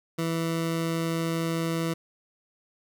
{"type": "tone", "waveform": "20% pulse", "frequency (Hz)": 164.81, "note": "E3", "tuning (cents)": 0, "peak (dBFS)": -21, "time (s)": [0.18, 1.94], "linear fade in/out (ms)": 10, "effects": []}